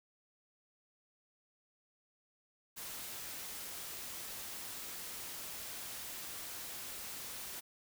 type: noise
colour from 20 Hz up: white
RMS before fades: -45 dBFS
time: 2.76-7.61 s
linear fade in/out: 20 ms
effects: none